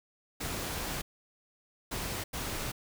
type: noise bursts at uneven times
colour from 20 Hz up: pink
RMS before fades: -36 dBFS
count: 3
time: 0.4-1.02 / 1.91-2.24 / 2.33-2.72 s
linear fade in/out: 10 ms
effects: none

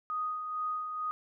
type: tone with tremolo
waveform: sine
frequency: 1244.5 Hz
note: D#6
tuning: in tune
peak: -30 dBFS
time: 0.1-1.11 s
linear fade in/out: 0 ms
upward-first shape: sine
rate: 2.2 Hz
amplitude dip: 45%
effects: none

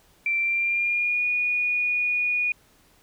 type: tone with pitch glide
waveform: sine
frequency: 2349 to 2454 Hz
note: D7 to D#7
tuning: 0 to -25 cents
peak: -21 dBFS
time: 0.26-2.52 s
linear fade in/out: 2 ms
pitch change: +75 cents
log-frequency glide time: 0.39-1.25 s
effects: pink hiss -59 dBFS RMS until 3.02 s

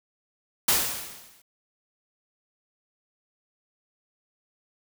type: noise with exponential decay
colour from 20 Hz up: white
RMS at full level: -19 dBFS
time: 0.68-1.42 s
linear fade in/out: 5 ms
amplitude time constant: 160 ms
effects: none

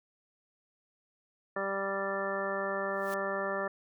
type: harmonic tone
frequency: 196 Hz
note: G3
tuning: in tune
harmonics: 1 / 2 / 3 / 4 / 5 / 6 / 7 / 9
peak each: -43 / -38 / -35 / -43 / -43 / -39 / -41 / -38 dBFS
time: 1.56-3.68 s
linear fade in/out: 5 ms
type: noise with exponential growth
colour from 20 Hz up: white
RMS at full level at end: -44 dBFS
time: 2.9-3.14 s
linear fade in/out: 1 ms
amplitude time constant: 52 ms
effects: none

